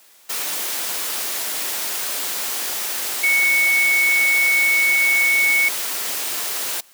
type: tone in noise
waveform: sine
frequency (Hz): 2217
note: C#7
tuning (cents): 0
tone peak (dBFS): -14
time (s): 3.23-5.69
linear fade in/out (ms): 10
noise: white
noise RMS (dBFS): -25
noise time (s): 0.29-6.81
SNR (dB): +8
effects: white hiss -51 dBFS RMS until 6.93 s + high-pass 300 Hz 12 dB/octave